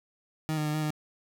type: tone with pitch steps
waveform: 30% pulse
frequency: 156.4 / 152.2 / 150.9 / 154.7 / 152.1 Hz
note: D#3 / D#3 / D3 / D#3 / D#3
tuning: +9 / -38 / +47 / -10 / -39 cents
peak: -25 dBFS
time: 0.49-0.905 s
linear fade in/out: 0 ms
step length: 83 ms
effects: none